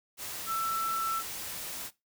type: tone in noise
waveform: sine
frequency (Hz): 1330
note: E6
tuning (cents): +15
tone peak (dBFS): -29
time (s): 0.46-1.23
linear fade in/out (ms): 50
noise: white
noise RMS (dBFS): -39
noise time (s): 0.17-1.91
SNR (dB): +7
effects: noise-tail reverb RT60 0.2 s tail -18 dB re dry